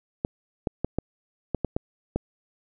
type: clicks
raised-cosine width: 2 ms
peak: -11 dBFS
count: 8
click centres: 0.249 / 0.672 / 0.846 / 0.986 / 1.547 / 1.647 / 1.765 / 2.16 s
effects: none